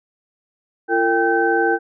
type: tone cluster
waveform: sine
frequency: 340.7 / 453.2 / 791 / 1539 Hz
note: F4 / A#4 / G5 / G6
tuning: -43 / -49 / +15 / -32 cents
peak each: -20 dBFS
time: 0.88-1.79 s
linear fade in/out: 50 ms
effects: none